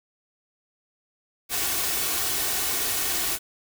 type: noise with comb filter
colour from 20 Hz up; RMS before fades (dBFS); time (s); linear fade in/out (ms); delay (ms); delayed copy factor
white; -26; 1.49-3.39; 50; 2.7; +0.5
effects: none